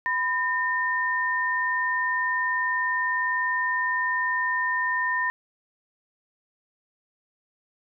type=tone pair together; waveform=sine; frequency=1000 / 1820.3 Hz; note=B5 / A#6; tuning=+21 / -42 cents; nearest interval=minor seventh; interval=1037 cents; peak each=-27 / -24 dBFS; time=0.06-5.3 s; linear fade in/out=0 ms; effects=none